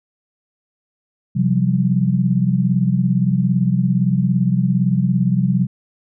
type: chord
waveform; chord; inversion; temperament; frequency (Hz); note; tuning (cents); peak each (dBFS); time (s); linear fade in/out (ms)
sine; C suspended fourth; none; equal with one note detuned; 130.81 / 174.61 / 192.19; C3 / F3 / G3; 0 / 0 / -34; -18; 1.35-5.67; 20
effects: none